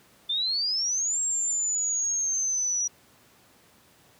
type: exponential two-way sweep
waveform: sine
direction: up then down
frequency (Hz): 3520 to 7540 to 5800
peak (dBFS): -24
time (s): 0.29-2.88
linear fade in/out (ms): 10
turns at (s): 1.2
effects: pink hiss -58 dBFS RMS until 4.19 s + high-pass 100 Hz 12 dB/octave